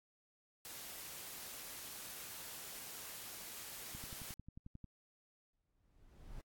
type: noise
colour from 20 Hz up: white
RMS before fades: -49 dBFS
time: 0.65-4.34 s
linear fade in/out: 0 ms
type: click train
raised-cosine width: 5 ms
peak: -38 dBFS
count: 11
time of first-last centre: 3.95-4.843 s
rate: 11.2 Hz
type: noise with exponential growth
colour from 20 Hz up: brown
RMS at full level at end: -47 dBFS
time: 5.53-6.41 s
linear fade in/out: 2 ms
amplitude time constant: 190 ms
effects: AAC 64 kbps